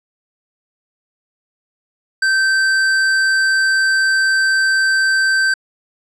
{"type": "tone with hard clipping", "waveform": "sine", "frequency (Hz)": 1554, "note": "G6", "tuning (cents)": -16, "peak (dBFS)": -14, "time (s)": [2.22, 5.54], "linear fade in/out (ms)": 5, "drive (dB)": 14, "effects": ["low-pass 8000 Hz 12 dB/octave"]}